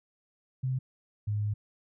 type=tone pair in turn; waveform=sine; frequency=129.9 / 104.54 Hz; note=C3 / G#2; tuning=-12 / +12 cents; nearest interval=major third; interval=376 cents; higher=first; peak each=-27 dBFS; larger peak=neither; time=0.63-0.79 / 1.27-1.54 s; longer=second; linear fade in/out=10 ms; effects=none